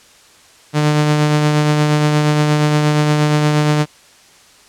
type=tone with tremolo; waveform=sawtooth; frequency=150 Hz; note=D3; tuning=37 cents sharp; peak=-6 dBFS; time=0.73-3.86 s; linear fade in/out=50 ms; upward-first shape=triangle; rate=8.5 Hz; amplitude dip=35%; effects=white hiss -46 dBFS RMS until 4.68 s + low-pass 8000 Hz 12 dB/octave